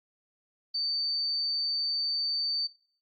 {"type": "tone", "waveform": "sine", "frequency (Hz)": 4576, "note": "D8", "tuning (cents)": -46, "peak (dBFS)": -28, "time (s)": [0.74, 2.67], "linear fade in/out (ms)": 10, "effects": ["noise-tail reverb RT60 0.5 s tail -17 dB re dry", "AAC 32 kbps"]}